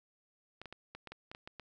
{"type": "clicks", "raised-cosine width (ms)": 0.3, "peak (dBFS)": -30, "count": 10, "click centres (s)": [0.616, 0.657, 0.726, 0.95, 1.073, 1.12, 1.315, 1.349, 1.475, 1.597], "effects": []}